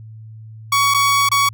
sawtooth tone with dropouts, 1123 Hz, C#6, 22 cents sharp, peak -9 dBFS, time 0.72-1.49 s, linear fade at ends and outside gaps 5 ms, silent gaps 0.94-0.944 / 1.29-1.315 s, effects added 110 Hz sine -34 dBFS peak until 1.53 s

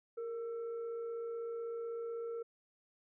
sine tone with frequency modulation, 464 Hz, A#4, 8 cents flat, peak -38 dBFS, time 0.17-2.43 s, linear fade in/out 10 ms, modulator 872 Hz, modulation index 0.29, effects none

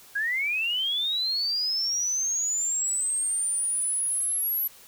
sine linear sweep, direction up, 1600 to 11840 Hz, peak -24 dBFS, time 0.15-4.68 s, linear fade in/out 10 ms, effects white hiss -51 dBFS RMS until 4.87 s

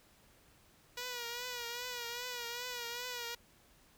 5% pulse tone with vibrato, 483.7 Hz, B4, 36 cents flat, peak -28 dBFS, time 0.97-3.35 s, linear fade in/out 5 ms, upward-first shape triangle, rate 2.5 Hz, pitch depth 66 cents each way, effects pink hiss -65 dBFS RMS until 3.97 s

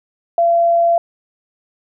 sine tone, 681 Hz, F5, 44 cents flat, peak -10 dBFS, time 0.38-0.98 s, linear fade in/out 2 ms, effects none

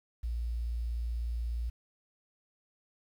sine tone with quantisation, 58.27 Hz, A#1, in tune, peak -31 dBFS, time 0.23-1.7 s, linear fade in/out 10 ms, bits 10, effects none

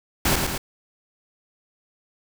pink noise with echo, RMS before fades -20 dBFS, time 0.25-0.36 s, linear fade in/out 5 ms, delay 110 ms, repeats 2, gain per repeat -4 dB, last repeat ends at 0.58 s, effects none

